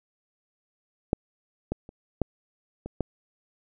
clicks, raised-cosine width 2 ms, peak -8 / -14 / -30 / -10 / -22 / -12 dBFS, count 6, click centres 1.131 / 1.72 / 1.891 / 2.217 / 2.86 / 3.007 s, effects none

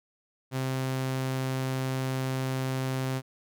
sawtooth tone, 131.3 Hz, C3, 6 cents sharp, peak -24 dBFS, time 0.51-3.22 s, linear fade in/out 50 ms, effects none

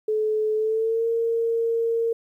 sine tone with pitch glide, 431.2 to 459.5 Hz, A4 to A#4, -35 to -25 cents, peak -20 dBFS, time 0.08-2.13 s, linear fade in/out 5 ms, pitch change +110 cents, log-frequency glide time 0.55-1.06 s, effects 10-bit

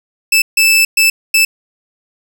sawtooth tone bursts at uneven times, 2634 Hz, E7, 2 cents flat, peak -4 dBFS, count 4, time 0.32-0.42 / 0.57-0.85 / 0.97-1.1 / 1.34-1.45 s, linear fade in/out 5 ms, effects none

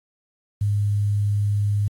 sine tone with quantisation, 102.6 Hz, G#2, 21 cents flat, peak -18 dBFS, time 0.61-1.88 s, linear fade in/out 5 ms, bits 8, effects AAC 64 kbps

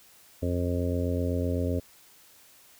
harmonic tone, 87.9 Hz, F2, 12 cents sharp, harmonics 1 / 2 / 3 / 4 / 5 / 6 / 7, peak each -28 / -37 / -31 / -40 / -35 / -35 / -38 dBFS, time 0.42-1.8 s, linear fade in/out 10 ms, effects white hiss -56 dBFS RMS until 2.79 s

